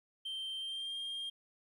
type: tone with pitch glide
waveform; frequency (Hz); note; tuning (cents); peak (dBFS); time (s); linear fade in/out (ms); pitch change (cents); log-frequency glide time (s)
sine; 3136 to 3211; G7 to G7; 0 to +41; -35; 0.25-1.3; 10; +41; 0.58-0.97
effects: tanh soft clip ceiling -37 dBFS + 12-bit